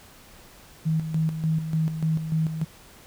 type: tone with tremolo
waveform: sine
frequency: 159.1 Hz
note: D#3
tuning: 39 cents sharp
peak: -20 dBFS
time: 0.85-2.65 s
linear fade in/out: 20 ms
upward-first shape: square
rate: 3.4 Hz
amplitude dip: 60%
effects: pink hiss -50 dBFS RMS until 3.06 s